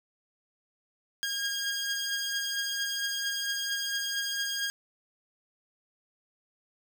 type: beating tone pair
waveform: 15% pulse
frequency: 1623 / 1627.4 Hz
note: G#6 / G#6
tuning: -40 / -36 cents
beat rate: 4.4 Hz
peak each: -24 / -31 dBFS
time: 1.23-4.7 s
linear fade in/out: 0 ms
effects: none